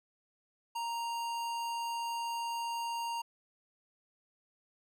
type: tone with hard clipping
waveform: sine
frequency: 932.3 Hz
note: A#5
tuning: in tune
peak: -36 dBFS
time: 0.75-3.22 s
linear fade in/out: 10 ms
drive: 18 dB
effects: none